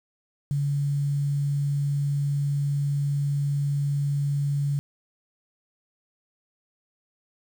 sine tone with quantisation, 142.5 Hz, C#3, 48 cents sharp, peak -22 dBFS, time 0.51-4.79 s, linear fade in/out 0 ms, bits 8, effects none

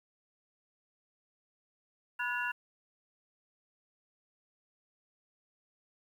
sine tone cluster, 985 / 1454 / 1707 / 2754 Hz, B5 / F#6 / G#6 / F7, -5 / -31 / +47 / -25 cents, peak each -38 / -35 / -38 / -39 dBFS, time 2.19-2.52 s, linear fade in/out 10 ms, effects 10-bit

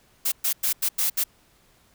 blue noise bursts at uneven times, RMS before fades -23 dBFS, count 6, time 0.25-0.32 / 0.44-0.53 / 0.63-0.73 / 0.82-0.89 / 0.98-1.1 / 1.17-1.24 s, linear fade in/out 10 ms, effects pink hiss -60 dBFS RMS until 1.94 s

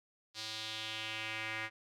square tone with band-pass filter sweep, 110 Hz, A2, in tune, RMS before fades -41 dBFS, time 0.34-1.7 s, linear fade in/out 50 ms, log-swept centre 4500 to 2000 Hz, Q 2.7, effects none

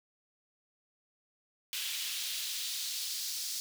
pink noise with high-pass filter sweep, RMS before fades -37 dBFS, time 1.73-3.6 s, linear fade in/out 0 ms, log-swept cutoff 3000 to 4900 Hz, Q 1.8, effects none

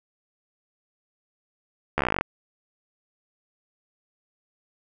slowing click train, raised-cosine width 0.5 ms, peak -7 dBFS, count 14, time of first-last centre 1.98-2.21 s, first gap 13 ms, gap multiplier 1.05, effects none

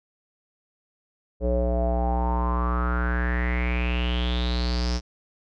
square tone with low-pass filter sweep, 60.7 Hz, B1, 29 cents flat, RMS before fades -24 dBFS, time 1.4-5.01 s, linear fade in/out 50 ms, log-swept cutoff 500 to 5500 Hz, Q 7.9, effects none

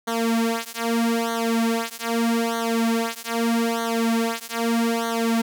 sawtooth tone with flanger, 230 Hz, A#3, 23 cents flat, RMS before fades -23 dBFS, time 0.07-5.42 s, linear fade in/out 10 ms, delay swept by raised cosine 0.39 to 4.39 ms, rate 0.8 Hz, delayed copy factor -1, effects none

